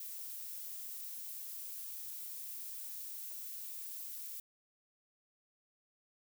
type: noise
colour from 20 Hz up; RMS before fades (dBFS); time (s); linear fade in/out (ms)
violet; -45; 0-4.4; 2
effects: none

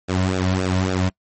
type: tone with flanger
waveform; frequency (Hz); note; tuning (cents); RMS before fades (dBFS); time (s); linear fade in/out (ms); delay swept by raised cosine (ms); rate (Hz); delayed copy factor
sawtooth; 92.9; F#2; +7; -20; 0.08-1.1; 20; 0.95 to 2.55; 3.6; -0.95
effects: noise-tail reverb RT60 0.1 s tail -25 dB re dry + MP3 32 kbps

